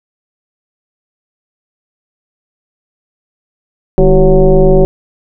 sine tone with frequency modulation, 202.3 Hz, G#3, 45 cents flat, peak -3 dBFS, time 3.98-4.85 s, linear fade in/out 0 ms, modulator 178 Hz, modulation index 2, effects none

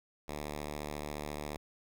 5% pulse tone, 74.3 Hz, D2, 21 cents sharp, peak -27 dBFS, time 0.28-1.57 s, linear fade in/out 5 ms, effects none

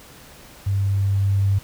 sine tone with level ramp, 98.6 Hz, G2, 11 cents sharp, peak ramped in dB -18 to -15 dBFS, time 0.66-1.59 s, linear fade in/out 10 ms, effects pink hiss -45 dBFS RMS until 1.63 s

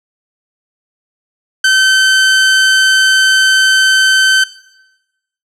sawtooth tone, 1539 Hz, G6, 32 cents flat, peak -3 dBFS, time 1.64-4.44 s, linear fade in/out 5 ms, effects noise-tail reverb RT60 1.0 s tail -18 dB re dry + low-pass 8000 Hz 12 dB/octave

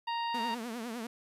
harmonic tone, 932.3 Hz, A#5, in tune, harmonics 1 / 2 / 3 / 4 / 5, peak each -32 / -43 / -42 / -46 / -47 dBFS, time 0.07-0.55 s, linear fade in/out 10 ms
sawtooth tone with vibrato, 233 Hz, A#3, 1 cent flat, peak -33 dBFS, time 0.34-1.07 s, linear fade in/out 5 ms, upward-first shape triangle, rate 9.9 Hz, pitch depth 140 cents each way
effects resampled to 32000 Hz + 11-bit

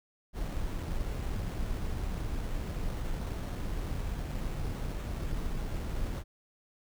brown noise with sample-and-hold, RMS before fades -34 dBFS, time 0.33-6.24 s, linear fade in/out 50 ms, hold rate 4900 Hz, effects none

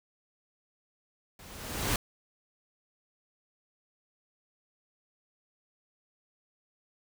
pink noise with level ramp, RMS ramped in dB -52 to -27 dBFS, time 1.39-1.96 s, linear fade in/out 2 ms, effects none

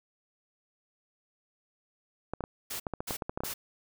clicks, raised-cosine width 1 ms, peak -19 dBFS, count 12, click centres 2.336 / 2.407 / 2.439 / 2.868 / 2.937 / 3.005 / 3.108 / 3.222 / 3.295 / 3.375 / 3.405 / 3.436 s
white noise bursts, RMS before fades -37 dBFS, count 3, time 2.7-3.54 s, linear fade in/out 10 ms, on 100 ms, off 270 ms
effects none

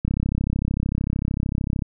click train, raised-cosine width 5 ms, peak -10 dBFS, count 60, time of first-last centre 0.05-1.822 s, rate 33.3 Hz, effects none

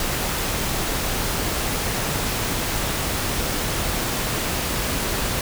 pink noise, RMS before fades -24 dBFS, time 0-5.41 s, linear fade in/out 2 ms, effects none

